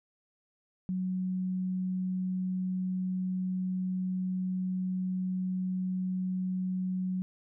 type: tone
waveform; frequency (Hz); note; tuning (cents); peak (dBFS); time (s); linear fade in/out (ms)
sine; 185; F#3; 0; -29; 0.89-7.22; 0
effects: none